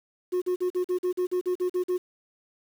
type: tone bursts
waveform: sine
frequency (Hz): 362.2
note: F#4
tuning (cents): -37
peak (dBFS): -20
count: 12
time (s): 0.32-1.981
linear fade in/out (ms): 20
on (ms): 99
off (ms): 43
effects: tanh soft clip ceiling -22 dBFS + 8-bit